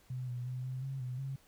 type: tone with pitch steps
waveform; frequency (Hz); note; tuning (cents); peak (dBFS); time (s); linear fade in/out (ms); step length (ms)
sine; 127.1 / 122.9 / 126.9 / 129 / 134.9 / 125.9 / 135.3; C3 / B2 / B2 / C3 / C#3 / B2 / C#3; -50 / -8 / +47 / -24 / -47 / +34 / -42; -36; 0.1-1.36; 5; 180
effects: pink hiss -65 dBFS RMS until 1.47 s